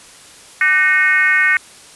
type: tone with frequency modulation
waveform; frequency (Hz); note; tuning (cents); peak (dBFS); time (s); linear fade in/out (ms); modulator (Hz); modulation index
sine; 1842; A#6; -21; -10; 0.61-1.57; 2; 332; 1.2
effects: white hiss -41 dBFS RMS until 1.95 s + resampled to 24000 Hz